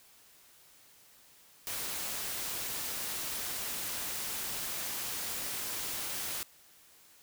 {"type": "noise", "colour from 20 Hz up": "white", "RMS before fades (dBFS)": -37, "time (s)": [1.67, 6.43], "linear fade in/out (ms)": 0, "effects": ["white hiss -60 dBFS RMS until 7.22 s"]}